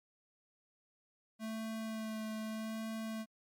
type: tone with vibrato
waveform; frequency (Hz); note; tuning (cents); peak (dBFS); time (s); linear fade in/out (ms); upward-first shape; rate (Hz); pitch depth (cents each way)
square; 220; A3; 0; -39; 1.39-3.26; 50; sine; 0.81; 16
effects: MP3 96 kbps